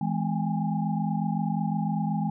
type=tone cluster; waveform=sine; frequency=163.2 / 208.7 / 254.9 / 803 / 831 Hz; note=E3 / G#3 / C4 / G5 / G#5; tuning=-17 / +9 / -45 / +41 / +1 cents; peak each=-28 / -28 / -36 / -35 / -37 dBFS; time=0.01-2.3 s; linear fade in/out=5 ms; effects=none